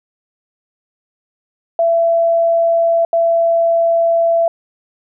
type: tone bursts at uneven times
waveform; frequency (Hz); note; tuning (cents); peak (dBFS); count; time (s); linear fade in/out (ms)
sine; 670; E5; +28; -10; 2; 1.79-3.05 / 3.13-4.48; 2
effects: none